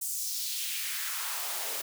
white noise with high-pass filter sweep, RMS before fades -34 dBFS, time 0.01-1.82 s, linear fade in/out 10 ms, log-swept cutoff 8400 to 410 Hz, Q 1.7, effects none

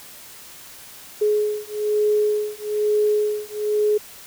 sine beating tone pair, 420.8 / 421.9 Hz, G#4 / G#4, +23 / +27 cents, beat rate 1.1 Hz, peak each -21 dBFS, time 1.21-3.98 s, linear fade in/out 10 ms, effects white hiss -42 dBFS RMS until 4.26 s

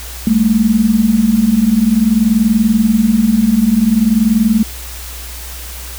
sine tone pair together, 204.3 / 224.8 Hz, G#3 / A3, -28 / +37 cents, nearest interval major second, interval 165 cents, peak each -13 / -10 dBFS, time 0.27-4.63 s, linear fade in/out 2 ms, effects added 61 Hz sine -28 dBFS peak until 5.98 s + white hiss -30 dBFS RMS until 5.98 s

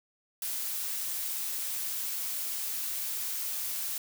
blue noise, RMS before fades -34 dBFS, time 0.42-3.98 s, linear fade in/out 2 ms, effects none

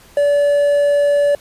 triangle tone with quantisation, 576 Hz, D5, 34 cents flat, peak -9 dBFS, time 0.17-1.35 s, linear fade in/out 2 ms, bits 6, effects pink hiss -46 dBFS RMS until 1.4 s + resampled to 32000 Hz

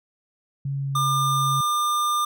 sine tone with pitch glide, 138.6 to 136.69 Hz, C#3 to C#3, 0 to -24 cents, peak -24 dBFS, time 0.65-1.61 s, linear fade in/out 5 ms, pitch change -24 cents, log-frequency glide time 0.76-1.06 s
square tone, 1200 Hz, D6, 37 cents sharp, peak -21 dBFS, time 0.95-2.25 s, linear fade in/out 5 ms
effects none

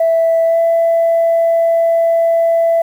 sine tone with pitch glide, 659.3 to 666.6 Hz, E5 to E5, 0 to +19 cents, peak -8 dBFS, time 0-2.82 s, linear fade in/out 5 ms, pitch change +19 cents, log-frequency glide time 0.45-0.59 s, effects tanh soft clip ceiling -6 dBFS + 7-bit

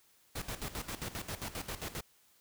pink noise with tremolo, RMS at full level -39 dBFS, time 0.35-2.01 s, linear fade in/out 10 ms, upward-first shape square, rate 7.5 Hz, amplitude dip 75%, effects white hiss -67 dBFS RMS until 2.4 s

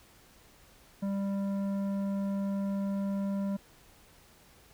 sine tone with tanh clipping, 197.6 Hz, G3, 14 cents sharp, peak -31 dBFS, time 1.02-3.57 s, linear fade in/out 10 ms, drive 11 dB, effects pink hiss -59 dBFS RMS until 4.73 s

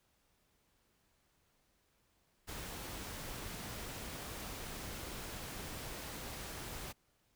pink noise, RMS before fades -45 dBFS, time 2.47-6.93 s, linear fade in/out 20 ms, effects pink hiss -75 dBFS RMS until 7.35 s

